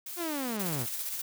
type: noise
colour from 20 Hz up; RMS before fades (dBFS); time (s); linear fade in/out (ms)
blue; -40; 0.06-0.57; 5
type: linear sweep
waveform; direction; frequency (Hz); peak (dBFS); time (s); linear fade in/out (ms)
sawtooth; down; 360 to 103.83; -28; 0.16-0.87; 50
type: noise with tremolo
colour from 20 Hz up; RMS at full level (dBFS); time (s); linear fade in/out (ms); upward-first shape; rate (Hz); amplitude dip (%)
blue; -34; 0.59-1.22; 10; square; 15; 35
effects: none